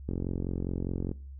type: click train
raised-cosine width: 3 ms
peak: -19 dBFS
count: 47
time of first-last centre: 0.09-1.114 s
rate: 44.9 Hz
effects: noise-tail reverb RT60 0.4 s tail -23 dB re dry + added 68 Hz sine -41 dBFS peak until 1.39 s